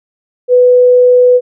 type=tone; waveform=sine; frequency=496.3 Hz; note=B4; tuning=8 cents sharp; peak=-3 dBFS; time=0.48-1.41 s; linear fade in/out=50 ms; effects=none